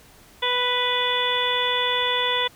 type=harmonic tone; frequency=493.9 Hz; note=B4; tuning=in tune; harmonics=1 / 2 / 3 / 4 / 5 / 6 / 7; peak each=-28 / -26 / -33 / -28 / -33 / -31 / -24 dBFS; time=0.42-2.48 s; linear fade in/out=10 ms; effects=pink hiss -51 dBFS RMS until 2.55 s